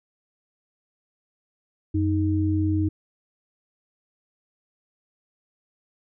sine tone pair together, 92.5 / 312.2 Hz, F#2 / D#4, 0 / +6 cents, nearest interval octave + major sixth, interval 2106 cents, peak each -22 / -23 dBFS, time 1.94-2.89 s, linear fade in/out 10 ms, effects none

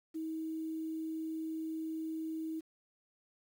sine tone with quantisation, 319.4 Hz, D#4, 45 cents sharp, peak -36 dBFS, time 0.14-2.61 s, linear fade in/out 20 ms, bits 10, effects none

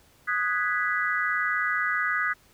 sine chord, G# minor seventh, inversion second, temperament equal, 1244.5 / 1480 / 1661.2 / 1975.5 Hz, D#6 / F#6 / G#6 / B6, 0 / 0 / 0 / 0 cents, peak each -29 dBFS, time 0.27-2.34 s, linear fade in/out 20 ms, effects pink hiss -59 dBFS RMS until 2.53 s

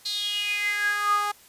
sawtooth tone with high-pass filter sweep, 412.3 Hz, G#4, 13 cents flat, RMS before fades -26 dBFS, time 0.05-1.32 s, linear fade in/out 10 ms, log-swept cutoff 4200 to 980 Hz, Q 9.3, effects white hiss -53 dBFS RMS until 1.48 s + resampled to 32000 Hz

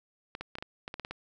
clicks, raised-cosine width 0.3 ms, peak -22 dBFS, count 10, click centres 0.351 / 0.41 / 0.554 / 0.585 / 0.625 / 0.879 / 0.941 / 0.997 / 1.049 / 1.11 s, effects none

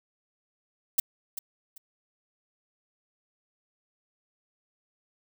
violet noise with echo, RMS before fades -22 dBFS, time 0.98-1 s, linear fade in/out 5 ms, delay 390 ms, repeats 2, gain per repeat -12 dB, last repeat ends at 1.78 s, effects none

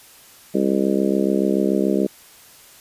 harmonic tone, 67 Hz, C2, 42 cents sharp, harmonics 3 / 4 / 5 / 6 / 7 / 8 / 9, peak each -21 / -24 / -22 / -23 / -27 / -32 / -28 dBFS, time 0.54-2.07 s, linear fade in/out 10 ms, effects white hiss -47 dBFS RMS until 2.8 s + resampled to 32000 Hz

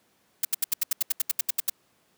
blue noise bursts, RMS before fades -23 dBFS, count 14, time 0.43-1.698 s, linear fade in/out 5 ms, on 20 ms, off 76 ms, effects pink hiss -66 dBFS RMS until 2.17 s + high-pass 150 Hz 12 dB/octave

